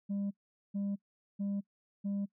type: tone bursts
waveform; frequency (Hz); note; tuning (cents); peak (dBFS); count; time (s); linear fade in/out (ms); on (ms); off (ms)
sine; 200.1; G3; +36; -29; 4; 0.09-2.26; 20; 220; 430
effects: noise-tail reverb RT60 0.1 s tail -24 dB re dry + tanh soft clip ceiling -31 dBFS